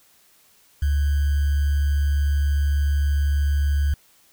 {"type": "tone with sample-and-hold", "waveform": "sine", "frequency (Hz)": 71.7, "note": "D2", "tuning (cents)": -41, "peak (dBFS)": -17, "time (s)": [0.82, 3.94], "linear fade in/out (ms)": 5, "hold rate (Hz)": 1575, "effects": ["white hiss -57 dBFS RMS until 4.32 s"]}